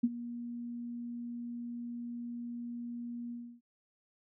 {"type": "tone with ADSR envelope", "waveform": "sine", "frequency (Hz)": 238.3, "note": "A#3", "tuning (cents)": 38, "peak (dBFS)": -22, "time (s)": [0.03, 3.61], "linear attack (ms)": 11, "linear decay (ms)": 40, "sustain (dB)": -16, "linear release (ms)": 300, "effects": []}